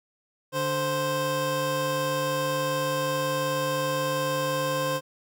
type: tone pair together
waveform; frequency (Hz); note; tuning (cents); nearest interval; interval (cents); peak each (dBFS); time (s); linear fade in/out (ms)
25% pulse; 146.83 / 523.2; D3 / C5; 0 / 0; octave + minor seventh; 2200; -28 / -22; 0.52-5.01; 50
effects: none